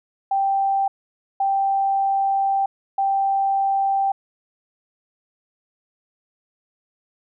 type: tone bursts at uneven times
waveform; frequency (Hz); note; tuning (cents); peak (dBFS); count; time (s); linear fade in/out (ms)
sine; 784; G5; 0; -17; 3; 0.31-0.88 / 1.4-2.66 / 2.98-4.12; 5
effects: none